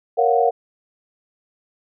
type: chord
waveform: sine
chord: Gb major seventh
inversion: first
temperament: equal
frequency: 466.2 / 554.4 / 698.5 / 740 Hz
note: Bb4 / Db5 / F5 / Gb5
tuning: 0 / 0 / 0 / 0 cents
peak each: -18 / -23 / -19 / -19 dBFS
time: 0.17-0.51 s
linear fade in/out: 20 ms
effects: none